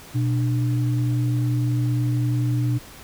sine tone pair together, 122.5 / 298.5 Hz, B2 / D4, -14 / +28 cents, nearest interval octave + minor third, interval 1542 cents, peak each -19 / -28 dBFS, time 0.14-2.79 s, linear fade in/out 20 ms, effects pink hiss -43 dBFS RMS until 3.03 s

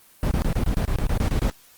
brown noise bursts, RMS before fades -21 dBFS, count 12, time 0.23-1.5 s, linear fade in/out 0 ms, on 82 ms, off 26 ms, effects white hiss -53 dBFS RMS until 1.77 s + Opus 24 kbps

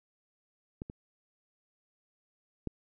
clicks, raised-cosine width 3 ms, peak -25 / -28 / -21 dBFS, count 3, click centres 0.819 / 0.899 / 2.673 s, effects none

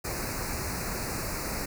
pink band-stop noise, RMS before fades -33 dBFS, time 0.04-1.66 s, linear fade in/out 10 ms, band 2600 to 4100 Hz, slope 96 dB/octave, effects none

